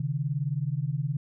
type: beating tone pair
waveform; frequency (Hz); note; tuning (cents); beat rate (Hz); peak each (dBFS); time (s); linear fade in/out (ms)
sine; 133.7 / 152.7; C3 / D#3; +38 / -32; 19; -29; 0-1.17; 5
effects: none